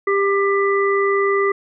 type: harmonic tone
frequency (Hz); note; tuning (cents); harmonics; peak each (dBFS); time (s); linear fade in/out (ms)
396.9; G4; +22; 1 / 3 / 5; -16 / -21 / -23; 0.07-1.52; 5
effects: none